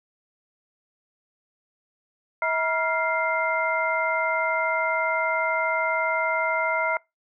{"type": "tone cluster", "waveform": "sine", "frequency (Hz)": [645, 957, 1390, 2096], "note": ["E5", "A#5", "F6", "C7"], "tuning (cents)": [-38, 45, -9, 2], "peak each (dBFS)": -27, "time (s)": [2.42, 6.97], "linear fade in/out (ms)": 2, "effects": ["noise-tail reverb RT60 0.2 s tail -23 dB re dry"]}